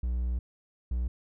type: tone pair in turn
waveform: triangle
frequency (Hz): 60.8 / 60.8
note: B1 / B1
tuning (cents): -26 / -26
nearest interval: unison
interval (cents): 0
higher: neither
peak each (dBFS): -25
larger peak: neither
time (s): 0.03-0.39 / 0.91-1.08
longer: first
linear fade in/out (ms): 5
effects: none